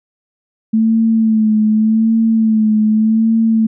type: tone with vibrato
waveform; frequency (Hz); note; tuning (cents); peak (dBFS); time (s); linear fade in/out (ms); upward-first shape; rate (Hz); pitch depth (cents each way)
sine; 220; A3; 0; -9; 0.73-3.67; 10; sine; 0.85; 42
effects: none